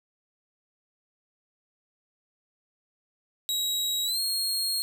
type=tone with pitch glide; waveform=sawtooth; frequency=3841 to 4262 Hz; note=B7 to C8; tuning=-49 to +31 cents; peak=-23 dBFS; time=3.49-4.82 s; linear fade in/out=0 ms; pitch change=+180 cents; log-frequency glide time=4.04-4.2 s; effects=none